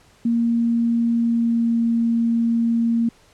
sine tone with pitch glide, 233.1 to 231.5 Hz, A#3 to A#3, 0 to -12 cents, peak -16 dBFS, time 0.25-3.09 s, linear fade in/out 5 ms, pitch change -12 cents, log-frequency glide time 1.11-1.8 s, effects pink hiss -54 dBFS RMS until 3.33 s + low-pass 9000 Hz 12 dB/octave

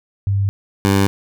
sine / 15% pulse tone pair in turn, 99.1 / 98.36 Hz, G2 / G2, +19 / +6 cents, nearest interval unison, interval 13 cents, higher first, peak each -14 / -6 dBFS, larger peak second, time 0.27-0.49 / 0.85-1.07 s, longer neither, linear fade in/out 0 ms, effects none

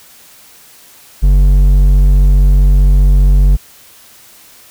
triangle tone with hard clipping, 47.61 Hz, G1, 50 cents flat, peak -6 dBFS, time 1.22-3.57 s, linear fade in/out 20 ms, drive 10 dB, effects white hiss -41 dBFS RMS until 4.7 s

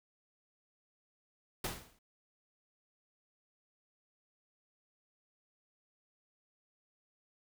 pink noise with exponential decay, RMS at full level -34 dBFS, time 1.64-1.99 s, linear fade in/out 5 ms, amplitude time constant 75 ms, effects none

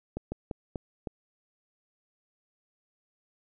slowing click train, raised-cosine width 2 ms, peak -20 dBFS, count 5, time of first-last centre 0.17-1.072 s, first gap 150 ms, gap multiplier 1.28, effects none

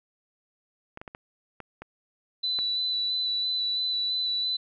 clicks, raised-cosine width 0.5 ms, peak -24 dBFS, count 7, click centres 0.974 / 1.015 / 1.078 / 1.149 / 1.603 / 1.82 / 2.589 s
sine tone with vibrato, 3980 Hz, B7, 13 cents sharp, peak -25 dBFS, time 2.43-4.57 s, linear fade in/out 10 ms, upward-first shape square, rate 3 Hz, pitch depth 12 cents each way
effects none

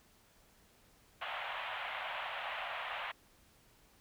pink band-pass noise, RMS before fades -41 dBFS, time 1.21-3.12 s, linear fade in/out 10 ms, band 620 to 3300 Hz, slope 48 dB/octave, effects pink hiss -66 dBFS RMS until 4 s

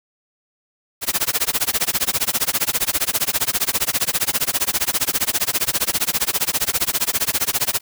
white noise with tremolo, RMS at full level -17 dBFS, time 1.01-7.81 s, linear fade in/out 50 ms, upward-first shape sine, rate 15 Hz, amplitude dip 100%, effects none

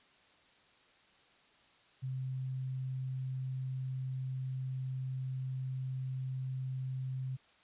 sine tone, 130.5 Hz, C3, 4 cents flat, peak -35 dBFS, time 2.02-7.37 s, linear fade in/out 20 ms, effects white hiss -65 dBFS RMS until 7.63 s + resampled to 8000 Hz

